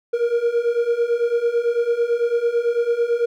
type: beating tone pair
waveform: triangle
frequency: 466.2 / 475.2 Hz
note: A#4 / A#4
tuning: 0 / +33 cents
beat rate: 9 Hz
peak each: -20 / -17 dBFS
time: 0.13-3.26 s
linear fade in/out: 10 ms
effects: none